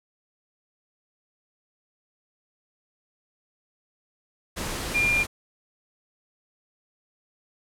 sine tone in noise, 2400 Hz, D7, 37 cents sharp, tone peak -20 dBFS, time 4.94-5.24 s, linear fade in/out 20 ms, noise pink, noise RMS -31 dBFS, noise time 4.56-5.27 s, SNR +8 dB, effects low-pass 12000 Hz 12 dB/octave

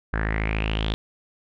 sawtooth tone with low-pass filter sweep, 53.8 Hz, A1, 38 cents flat, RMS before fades -25 dBFS, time 0.13-0.94 s, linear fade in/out 0 ms, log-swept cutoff 1600 to 3600 Hz, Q 7, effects none

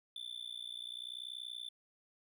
triangle tone with amplitude modulation, 3520 Hz, A7, in tune, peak -37 dBFS, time 0.16-1.69 s, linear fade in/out 2 ms, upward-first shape sine, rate 60.6 Hz, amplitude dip 100%, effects none

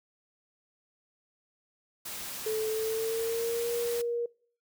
white noise, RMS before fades -39 dBFS, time 2.05-4.02 s, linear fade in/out 10 ms
sine tone with pitch glide, 436.4 to 473.2 Hz, A4 to A#4, -14 to +26 cents, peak -28 dBFS, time 2.46-4.26 s, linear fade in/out 5 ms, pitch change +140 cents, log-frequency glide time 2.69-3.74 s
effects noise-tail reverb RT60 0.5 s tail -24 dB re dry

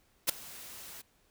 white noise with ADSR envelope, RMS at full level -24 dBFS, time 0.27-1.02 s, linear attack 24 ms, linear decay 5 ms, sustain -23 dB, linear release 13 ms, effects pink hiss -69 dBFS RMS until 1.3 s

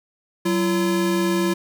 square tone pair together, 187.5 / 340.7 Hz, F#3 / F4, +23 / -43 cents, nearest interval minor seventh, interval 1034 cents, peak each -23 / -21 dBFS, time 0.45-1.54 s, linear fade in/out 10 ms, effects none

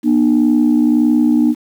sine tone pair together, 240.3 / 302 Hz, B3 / D4, -47 / +48 cents, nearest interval major third, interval 395 cents, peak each -11 dBFS, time 0.03-1.55 s, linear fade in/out 50 ms, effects tanh soft clip ceiling -4 dBFS + 7-bit

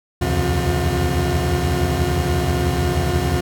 30% pulse tone cluster, 70.9 / 81.4 / 87.5 / 130.6 / 358.2 Hz, C#2 / E2 / F2 / C3 / F4, +40 / -21 / +4 / -3 / +44 cents, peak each -21 dBFS, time 0.21-3.41 s, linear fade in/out 10 ms, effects none

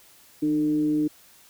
sine tone with frequency modulation, 302.9 Hz, D#4, 46 cents flat, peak -20 dBFS, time 0.42-1.08 s, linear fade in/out 10 ms, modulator 145 Hz, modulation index 0.33, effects white hiss -54 dBFS RMS until 1.49 s

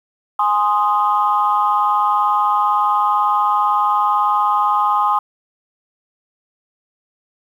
sine chord, Ab major, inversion none, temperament equal, 830.6 / 1046.5 / 1244.5 Hz, Ab5 / C6 / Eb6, 0 / 0 / 0 cents, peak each -17 dBFS, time 0.39-5.19 s, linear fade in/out 5 ms, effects tanh soft clip ceiling -4 dBFS + 8-bit

